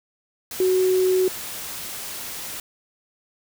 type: tone in noise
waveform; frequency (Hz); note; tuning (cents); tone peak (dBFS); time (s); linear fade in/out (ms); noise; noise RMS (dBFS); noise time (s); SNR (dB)
sine; 371.5; F#4; +7; -16; 0.6-1.28; 2; white; -33; 0.51-2.6; +14
effects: none